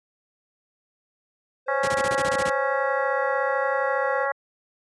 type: tone with vibrato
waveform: triangle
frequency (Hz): 519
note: C5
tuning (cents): -14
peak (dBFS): -25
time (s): 1.66-4.28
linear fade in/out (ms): 50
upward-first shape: triangle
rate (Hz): 1.1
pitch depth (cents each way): 13
type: harmonic tone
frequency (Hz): 276.6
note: C#4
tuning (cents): -4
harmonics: 2 / 3 / 4 / 5 / 6 / 7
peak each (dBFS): -27 / -29 / -30 / -31 / -32 / -32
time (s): 1.68-4.32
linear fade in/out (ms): 5
type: noise bursts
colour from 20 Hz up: pink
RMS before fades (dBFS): -29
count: 10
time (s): 1.83-2.498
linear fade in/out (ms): 5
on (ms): 47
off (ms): 22
effects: high-pass 100 Hz 12 dB/octave + resampled to 22050 Hz